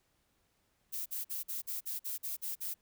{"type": "noise bursts", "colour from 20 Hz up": "violet", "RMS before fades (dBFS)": -38, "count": 10, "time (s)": [0.92, 2.743], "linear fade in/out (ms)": 20, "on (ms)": 140, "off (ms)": 47, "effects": ["pink hiss -75 dBFS RMS until 2.81 s"]}